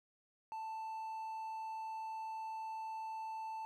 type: tone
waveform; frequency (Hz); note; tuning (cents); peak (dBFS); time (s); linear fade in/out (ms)
triangle; 884; A5; +8; -39; 0.52-3.65; 0
effects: none